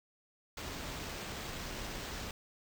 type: noise with sample-and-hold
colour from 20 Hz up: pink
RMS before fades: -42 dBFS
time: 0.57-2.31 s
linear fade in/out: 2 ms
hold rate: 11025 Hz
effects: none